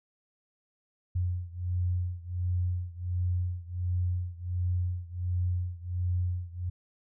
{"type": "beating tone pair", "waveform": "sine", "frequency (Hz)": [88.9, 90.3], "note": ["F2", "F#2"], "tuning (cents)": [31, -42], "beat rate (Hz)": 1.4, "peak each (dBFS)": [-30, -32], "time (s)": [1.15, 6.7], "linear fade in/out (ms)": 10, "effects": []}